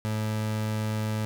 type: tone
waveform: 30% pulse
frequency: 108.1 Hz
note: A2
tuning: 30 cents flat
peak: -24 dBFS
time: 0.05-1.25 s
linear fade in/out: 0 ms
effects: none